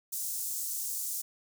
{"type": "high-pass noise", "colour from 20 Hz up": "pink", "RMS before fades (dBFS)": -35, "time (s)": [0.12, 1.22], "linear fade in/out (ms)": 10, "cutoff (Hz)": 6700, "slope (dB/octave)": 24, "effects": []}